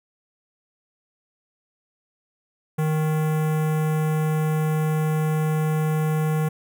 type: tone with notch filter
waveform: square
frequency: 155.56 Hz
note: D#3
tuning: in tune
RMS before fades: -22 dBFS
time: 2.78-6.49 s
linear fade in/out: 10 ms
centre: 4400 Hz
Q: 0.51
effects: none